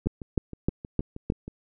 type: two click trains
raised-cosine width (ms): 3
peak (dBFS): -24 / -10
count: 10 / 5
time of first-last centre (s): 0.06-1.48 / 0.07-1.301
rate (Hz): 6.34 / 3.25
effects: none